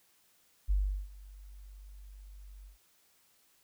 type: tone with ADSR envelope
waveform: sine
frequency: 48.85 Hz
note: G1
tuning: 5 cents flat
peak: -24 dBFS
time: 0.68-2.78 s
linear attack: 26 ms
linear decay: 370 ms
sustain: -23 dB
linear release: 120 ms
effects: white hiss -68 dBFS RMS until 3.63 s